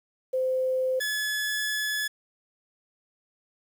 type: tone pair in turn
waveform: sine / sawtooth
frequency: 517 / 1710.1 Hz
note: C5 / A6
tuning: -21 / -50 cents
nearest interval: octave + major sixth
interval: 2071 cents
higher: second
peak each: -23 dBFS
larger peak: neither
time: 0.33-1 / 1-2.08 s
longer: second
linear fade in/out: 10 ms
effects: 9-bit